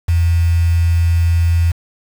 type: tone with quantisation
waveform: sine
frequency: 84.5 Hz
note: E2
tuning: 43 cents sharp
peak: -10 dBFS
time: 0.08-1.72 s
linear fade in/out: 10 ms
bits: 5
effects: none